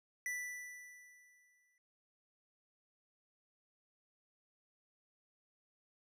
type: tone with exponential decay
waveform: square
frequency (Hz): 1975.5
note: B6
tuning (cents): 0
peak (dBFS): -37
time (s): 0.26-1.78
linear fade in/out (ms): 1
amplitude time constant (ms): 330
effects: resampled to 32000 Hz